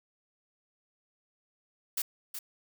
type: noise with echo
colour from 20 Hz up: blue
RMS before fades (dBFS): -31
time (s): 1.97-2.02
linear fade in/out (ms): 5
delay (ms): 370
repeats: 1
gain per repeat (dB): -8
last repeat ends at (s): 2.39
effects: none